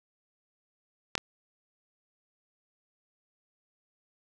clicks, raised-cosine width 0.2 ms, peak -10 / -13 dBFS, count 2, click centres 1.153 / 1.179 s, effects none

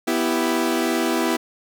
sawtooth chord, E minor, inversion second, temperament equal, 246.9 / 329.6 / 392 Hz, B3 / E4 / G4, 0 / 0 / 0 cents, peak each -20 / -18 / -22 dBFS, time 0.07-1.37 s, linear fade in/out 10 ms, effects none

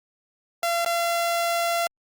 sawtooth tone with dropouts, 683 Hz, F5, 39 cents flat, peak -18 dBFS, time 0.63-1.87 s, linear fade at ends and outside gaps 1 ms, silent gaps 0.848-0.861 s, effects Opus 48 kbps

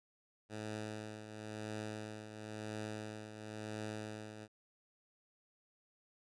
10% pulse tone with tremolo, 107.6 Hz, A2, 38 cents flat, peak -32 dBFS, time 0.49-4.48 s, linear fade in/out 50 ms, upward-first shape triangle, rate 0.97 Hz, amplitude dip 65%, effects resampled to 22050 Hz

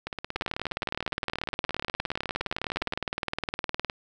two click trains, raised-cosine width 0.3 ms, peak -12 / -16 dBFS, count 70 / 50, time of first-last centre 0.36-3.898 / 0.07-2.935 s, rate 19.5 / 17.1 Hz, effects none

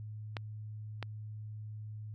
clicks, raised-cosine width 0.3 ms, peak -21 / -22 dBFS, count 2, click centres 0.368 / 1.027 s, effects added 107 Hz sine -41 dBFS peak until 2.14 s

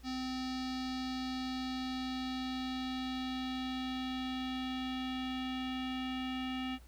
square tone with low-pass filter sweep, 258.1 Hz, C4, 23 cents flat, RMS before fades -38 dBFS, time 0.03-6.79 s, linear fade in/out 50 ms, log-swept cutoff 4800 to 3000 Hz, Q 3.4, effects added 60 Hz sine -53 dBFS peak until 6.87 s + pink hiss -64 dBFS RMS until 6.87 s

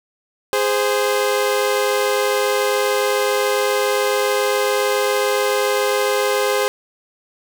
sawtooth tone pair together, 412.3 / 519.5 Hz, G#4 / C5, -13 / -12 cents, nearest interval major third, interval 401 cents, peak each -15 dBFS, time 0.53-6.68 s, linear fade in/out 0 ms, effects none

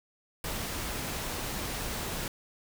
pink noise, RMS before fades -35 dBFS, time 0.44-2.28 s, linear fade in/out 2 ms, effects none

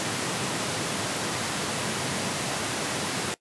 pink high-pass noise, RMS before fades -29 dBFS, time 0-3.34 s, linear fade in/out 0 ms, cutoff 120 Hz, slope 24 dB/octave, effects noise-tail reverb RT60 0.1 s tail -19 dB re dry + resampled to 24000 Hz

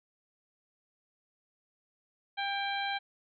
harmonic tone with a mistuned harmonic, 797 Hz, G5, 28 cents sharp, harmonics 1 / 2 / 3 / 4 / 5, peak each -34 / -37 / -39 / -40 / -41 dBFS, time 2.37-2.99 s, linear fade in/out 20 ms, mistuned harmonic 3, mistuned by -36 cents, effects none

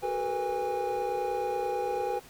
triangle tone cluster, 377.1 / 434.2 / 465.9 / 495.1 / 815 Hz, F#4 / A4 / A#4 / B4 / G#5, +33 / -23 / -1 / +4 / -33 cents, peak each -34 / -36 / -37 / -31 / -30 dBFS, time 0.02-2.2 s, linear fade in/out 20 ms, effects pink hiss -52 dBFS RMS until 2.29 s

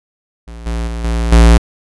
square tone with level steps, 57.3 Hz, A#1, 29 cents flat, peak -29 / -17 / -20 / -14 / -4 dBFS, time 0.47-1.58 s, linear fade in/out 10 ms, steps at 0.66 / 0.87 / 1.04 / 1.32 s, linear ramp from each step 5 ms, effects resampled to 24000 Hz

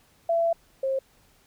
sine tone pair in turn, 671 / 534.4 Hz, E5 / C5, +31 / +36 cents, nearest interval major third, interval 395 cents, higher first, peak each -20 / -23 dBFS, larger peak first, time 0.29-0.53 / 0.83-0.99 s, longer first, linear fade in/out 5 ms, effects pink hiss -61 dBFS RMS until 1.46 s

